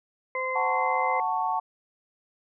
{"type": "harmonic tone", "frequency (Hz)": 517, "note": "C5", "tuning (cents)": -21, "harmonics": [1, 2, 4], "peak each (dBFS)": [-31, -31, -31], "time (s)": [0.35, 1.2], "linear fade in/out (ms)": 2}
{"type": "chord", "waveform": "sine", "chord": "F# minor", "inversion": "none", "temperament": "just", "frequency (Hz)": [740, 888, 1110], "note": ["F#5", "A5", "C#6"], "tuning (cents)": [0, 16, 2], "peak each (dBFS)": [-29, -27, -30], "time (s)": [0.55, 1.6], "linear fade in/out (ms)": 10}
{"effects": []}